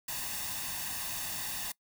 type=noise with comb filter; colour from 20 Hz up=white; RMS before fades=-37 dBFS; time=0.08-1.72 s; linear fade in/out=5 ms; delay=1.1 ms; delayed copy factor=+0.65; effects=noise-tail reverb RT60 0.1 s tail -22 dB re dry